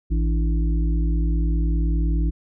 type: harmonic tone with a mistuned harmonic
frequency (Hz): 54.9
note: A1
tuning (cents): -3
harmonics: 1 / 3 / 5 / 6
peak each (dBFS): -18 / -28 / -32 / -34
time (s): 0.1-2.31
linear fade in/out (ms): 20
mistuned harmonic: 5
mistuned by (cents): +93
effects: none